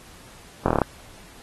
slowing click train, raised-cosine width 1 ms, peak -5 dBFS, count 7, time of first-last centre 0.66-0.817 s, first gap 22 ms, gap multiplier 1.07, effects pink hiss -48 dBFS RMS until 1.42 s + AAC 32 kbps

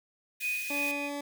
white high-pass noise, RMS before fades -41 dBFS, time 0.4-0.92 s, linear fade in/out 10 ms, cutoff 1600 Hz, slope 96 dB/octave
sine tone with tremolo, 2489 Hz, D#7, in tune, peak -28 dBFS, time 0.4-1.1 s, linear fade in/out 50 ms, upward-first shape sine, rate 2.9 Hz, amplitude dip 55%
20% pulse tone, 286.4 Hz, D4, 43 cents flat, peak -29 dBFS, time 0.7-1.21 s, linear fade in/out 5 ms
effects none

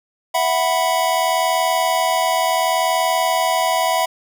square chord, E suspended second, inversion none, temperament equal, 659.3 / 740 / 987.8 Hz, E5 / F#5 / B5, 0 / 0 / 0 cents, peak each -21 dBFS, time 0.34-4.06 s, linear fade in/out 10 ms, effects none

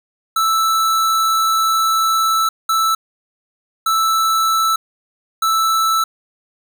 square tone bursts at uneven times, 1318.5 Hz, E6, in tune, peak -14 dBFS, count 4, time 0.36-2.49 / 2.69-2.95 / 3.86-4.76 / 5.42-6.04 s, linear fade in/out 5 ms, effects none

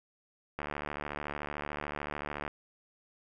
click train, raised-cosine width 0.5 ms, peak -21 dBFS, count 140, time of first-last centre 0.59-2.479 s, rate 73.6 Hz, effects none

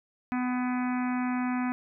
harmonic tone with a mistuned harmonic, 250.2 Hz, B3, 23 cents sharp, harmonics 1 / 3 / 4 / 5 / 6 / 7 / 8 / 9 / 10, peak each -27 / -37 / -39 / -41 / -43 / -44 / -45 / -46 / -47 dBFS, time 0.32-1.72 s, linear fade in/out 0 ms, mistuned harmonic 7, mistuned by -25 cents, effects none

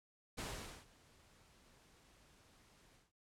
pink noise with ADSR envelope, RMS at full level -43 dBFS, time 0.37-3.12 s, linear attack 20 ms, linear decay 460 ms, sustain -24 dB, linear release 170 ms, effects low-pass 10000 Hz 12 dB/octave

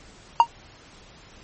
triangle tone with exponential decay, 932.3 Hz, A#5, in tune, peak -4 dBFS, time 0.4-0.47 s, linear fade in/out 1 ms, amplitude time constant 15 ms, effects pink hiss -49 dBFS RMS until 1.43 s + MP3 32 kbps

